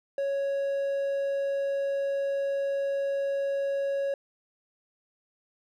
triangle tone, 554.4 Hz, C#5, in tune, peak -24 dBFS, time 0.18-4.14 s, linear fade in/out 2 ms, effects none

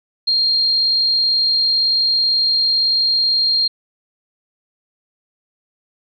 sine tone, 4213 Hz, C8, 11 cents sharp, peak -13 dBFS, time 0.27-3.68 s, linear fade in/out 10 ms, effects none

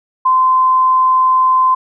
sine tone, 1033 Hz, C6, 22 cents flat, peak -8 dBFS, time 0.25-1.75 s, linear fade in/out 10 ms, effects none

